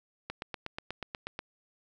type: click train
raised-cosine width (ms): 0.3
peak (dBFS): -20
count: 10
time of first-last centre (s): 0.3-1.391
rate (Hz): 8.25
effects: none

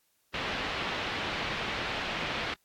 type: low-pass noise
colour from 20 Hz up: white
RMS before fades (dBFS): -34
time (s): 0.34-2.54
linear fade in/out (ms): 2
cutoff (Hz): 3300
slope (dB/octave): 24
effects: white hiss -72 dBFS RMS until 2.64 s + AAC 64 kbps

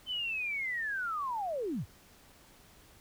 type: linear sweep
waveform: sine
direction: down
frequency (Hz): 3082 to 65.41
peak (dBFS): -32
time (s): 0.06-1.86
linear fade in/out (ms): 50
effects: pink hiss -59 dBFS RMS until 3 s

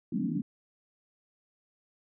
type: band-pass noise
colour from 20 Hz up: white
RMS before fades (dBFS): -31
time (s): 0.12-0.42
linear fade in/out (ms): 5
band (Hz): 150 to 300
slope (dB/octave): 96
effects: none

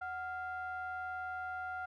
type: ring-modulated tone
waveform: triangle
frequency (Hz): 329.6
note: E4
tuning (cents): 0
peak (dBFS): -33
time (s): 0.01-1.86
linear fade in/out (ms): 10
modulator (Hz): 1070
effects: none

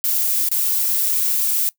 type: noise with dropouts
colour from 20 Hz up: violet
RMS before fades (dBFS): -19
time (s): 0.04-1.69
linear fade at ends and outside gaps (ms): 0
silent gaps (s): 0.487-0.515
effects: noise-tail reverb RT60 0.1 s tail -20 dB re dry

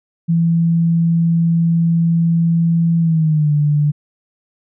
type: tone with pitch glide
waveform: sine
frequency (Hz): 167 to 147.92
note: E3 to D3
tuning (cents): +23 to +13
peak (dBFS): -11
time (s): 0.28-3.92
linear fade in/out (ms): 20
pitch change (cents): -210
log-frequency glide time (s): 3-3.52
effects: none

